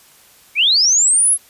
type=linear sweep; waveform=sine; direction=up; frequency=2184 to 11175 Hz; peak=-10 dBFS; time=0.55-1.38 s; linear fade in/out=50 ms; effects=white hiss -48 dBFS RMS until 1.49 s + resampled to 32000 Hz